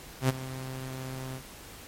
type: tone with ADSR envelope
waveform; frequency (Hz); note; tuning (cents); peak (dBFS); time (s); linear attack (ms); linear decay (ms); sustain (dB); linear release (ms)
sawtooth; 130.7; C3; -1; -16; 0.21-1.42; 81; 21; -16; 71
effects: pink hiss -47 dBFS RMS until 1.87 s + MP3 64 kbps